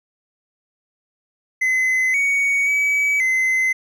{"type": "tone with pitch steps", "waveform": "triangle", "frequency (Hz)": [2039, 2239, 2281, 2052], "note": ["C7", "C#7", "C#7", "C7"], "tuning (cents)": [-45, 17, 49, -34], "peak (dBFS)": -14, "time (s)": [1.61, 3.73], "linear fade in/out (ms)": 10, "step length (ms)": 530, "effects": []}